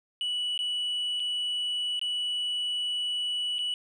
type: tone with dropouts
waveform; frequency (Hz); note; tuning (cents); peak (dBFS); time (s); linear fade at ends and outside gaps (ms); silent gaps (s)
sine; 2950; F#7; -6; -25; 0.21-3.74; 1; 0.577-0.59 / 1.197-1.201 / 1.994-2.014 / 3.584-3.59
effects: tanh soft clip ceiling -26 dBFS